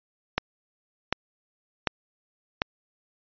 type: click train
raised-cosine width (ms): 0.3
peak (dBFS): -6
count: 4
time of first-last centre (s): 0.38-2.619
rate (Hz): 1.34
effects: resampled to 11025 Hz